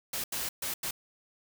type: noise bursts at uneven times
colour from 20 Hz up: white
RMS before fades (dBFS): -34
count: 4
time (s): 0.13-0.24 / 0.32-0.49 / 0.62-0.74 / 0.83-0.91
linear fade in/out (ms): 5
effects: none